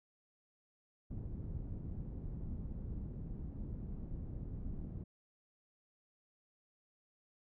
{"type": "low-pass noise", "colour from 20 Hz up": "pink", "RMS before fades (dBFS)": -43, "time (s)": [1.1, 5.04], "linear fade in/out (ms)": 10, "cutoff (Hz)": 190, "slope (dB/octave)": 12, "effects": []}